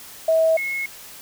sine tone pair in turn, 646 / 2173 Hz, E5 / C#7, -35 / -35 cents, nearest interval octave + major sixth, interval 2100 cents, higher second, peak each -14 / -23 dBFS, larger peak first, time 0.28-0.57 / 0.57-0.86 s, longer neither, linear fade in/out 5 ms, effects white hiss -41 dBFS RMS until 1.21 s

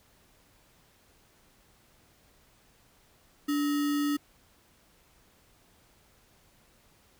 sine tone with sample-and-hold, 290.8 Hz, D4, 17 cents flat, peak -25 dBFS, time 3.48-4.17 s, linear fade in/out 10 ms, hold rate 1575 Hz, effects pink hiss -63 dBFS RMS until 7.19 s

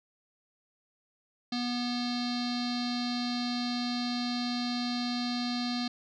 square tone with low-pass filter, 243.7 Hz, B3, 23 cents flat, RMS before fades -32 dBFS, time 1.52-5.88 s, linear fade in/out 5 ms, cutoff 4400 Hz, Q 9.5, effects none

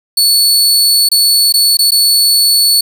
sawtooth tone with dropouts, 4435 Hz, C#8, in tune, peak -4 dBFS, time 0.17-2.81 s, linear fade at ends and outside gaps 5 ms, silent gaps 1.089-1.115 / 1.525-1.539 / 1.771-1.789 / 1.908-1.918 s, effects none

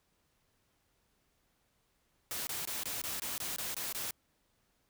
white noise bursts, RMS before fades -38 dBFS, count 10, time 2.31-4.108 s, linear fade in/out 0 ms, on 160 ms, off 22 ms, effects pink hiss -75 dBFS RMS until 4.89 s

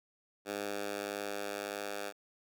10% pulse tone with high-pass filter sweep, 101.7 Hz, G#2, 36 cents flat, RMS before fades -39 dBFS, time 0.45-2.13 s, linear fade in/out 50 ms, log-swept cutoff 360 to 570 Hz, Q 0.86, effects none

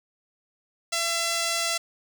5% pulse tone, 674 Hz, E5, 38 cents sharp, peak -13 dBFS, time 0.92-1.78 s, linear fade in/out 10 ms, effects none

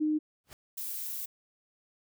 sine tone, 306.3 Hz, D#4, 27 cents flat, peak -25 dBFS, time 0-0.19 s, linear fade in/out 20 ms
pink noise with exponential growth, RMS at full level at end -45 dBFS, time 0.44-0.53 s, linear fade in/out 0 ms, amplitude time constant 18 ms
violet noise, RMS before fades -37 dBFS, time 0.77-1.26 s, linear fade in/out 10 ms
effects none

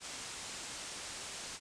white low-pass noise, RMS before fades -45 dBFS, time 0-1.6 s, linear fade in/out 50 ms, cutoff 8900 Hz, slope 48 dB/octave, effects none

